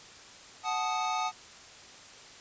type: chord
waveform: square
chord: D# diminished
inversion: first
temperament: equal with one note detuned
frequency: 740 / 870.4 / 1244.5 Hz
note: F#5 / A5 / D#6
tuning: 0 / -19 / 0 cents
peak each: -34 dBFS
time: 0.63-1.32 s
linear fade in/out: 50 ms
effects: white hiss -50 dBFS RMS until 2.4 s + resampled to 16000 Hz